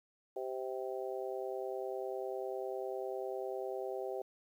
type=harmonic tone; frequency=130 Hz; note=C3; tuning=11 cents flat; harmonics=3 / 4 / 5 / 6; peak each=-40 / -42 / -44 / -46 dBFS; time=0.36-4.22 s; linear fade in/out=5 ms; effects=11-bit